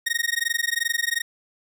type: tone with amplitude modulation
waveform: sawtooth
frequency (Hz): 1864.7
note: A#6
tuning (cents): 0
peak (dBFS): -15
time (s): 0.06-1.22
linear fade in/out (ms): 10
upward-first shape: sine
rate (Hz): 22.7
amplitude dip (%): 100
effects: none